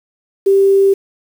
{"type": "tone with quantisation", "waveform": "sine", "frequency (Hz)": 392, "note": "G4", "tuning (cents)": 0, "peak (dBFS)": -7, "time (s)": [0.46, 0.94], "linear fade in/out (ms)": 10, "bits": 6, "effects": []}